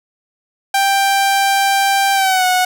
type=tone with pitch glide; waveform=sawtooth; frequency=787 to 734.3 Hz; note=G5 to F#5; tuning=+7 to -13 cents; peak=-8 dBFS; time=0.74-2.65 s; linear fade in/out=5 ms; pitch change=-120 cents; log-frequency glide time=2.14-2.45 s; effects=none